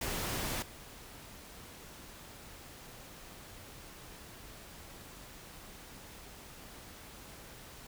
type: noise with level steps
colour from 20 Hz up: pink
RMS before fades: -36 / -51 dBFS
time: 0.01-7.87 s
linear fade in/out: 5 ms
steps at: 0.62 s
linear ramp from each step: 5 ms
effects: none